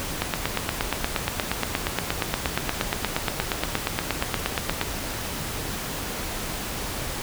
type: click train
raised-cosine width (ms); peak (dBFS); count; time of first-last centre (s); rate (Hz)
0.3; -6; 40; 0.22-4.814; 8.49
effects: pink hiss -31 dBFS RMS until 7.22 s